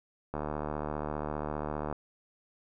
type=click train; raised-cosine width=1 ms; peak=-20 dBFS; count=120; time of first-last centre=0.34-1.927 s; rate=75 Hz; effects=none